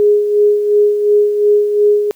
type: tone with tremolo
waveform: sine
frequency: 415.3 Hz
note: G#4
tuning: in tune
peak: -6 dBFS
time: 0-2.11 s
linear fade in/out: 0 ms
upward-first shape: sine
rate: 2.8 Hz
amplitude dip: 55%
effects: white hiss -51 dBFS RMS until 2.15 s